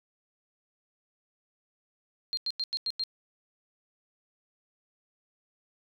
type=tone bursts; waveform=sine; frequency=4200 Hz; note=C8; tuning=6 cents sharp; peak=-28 dBFS; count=6; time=2.33-3.037 s; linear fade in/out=0 ms; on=42 ms; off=91 ms; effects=none